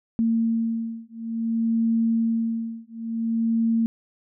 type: beating tone pair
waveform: sine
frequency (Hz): 227.4 / 227.96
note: A#3 / A#3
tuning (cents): -43 / -38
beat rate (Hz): 0.56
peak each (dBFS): -24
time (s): 0.19-3.86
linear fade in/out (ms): 0
effects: none